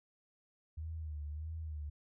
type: tone with vibrato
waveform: sine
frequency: 77.2 Hz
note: D#2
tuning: 13 cents flat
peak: -39 dBFS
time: 0.77-1.9 s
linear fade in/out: 10 ms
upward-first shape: sine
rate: 1.6 Hz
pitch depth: 81 cents each way
effects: none